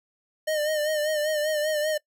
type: tone with vibrato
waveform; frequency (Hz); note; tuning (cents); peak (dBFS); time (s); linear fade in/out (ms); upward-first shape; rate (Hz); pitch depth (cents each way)
square; 609; D#5; -37; -24; 0.47-1.98; 10; sine; 5.1; 50
effects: noise-tail reverb RT60 0.1 s tail -22 dB re dry